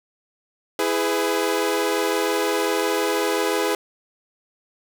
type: chord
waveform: sawtooth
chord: E major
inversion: none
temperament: equal with one note detuned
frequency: 329.6 / 415.3 / 502.5 Hz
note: E4 / G#4 / B4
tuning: 0 / 0 / +30 cents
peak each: -22 / -19 / -21 dBFS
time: 0.79-3.75 s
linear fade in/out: 2 ms
effects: none